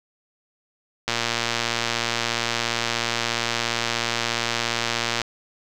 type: click train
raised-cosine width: 0.2 ms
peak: -5 dBFS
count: 485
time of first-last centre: 1.08-5.217 s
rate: 117 Hz
effects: none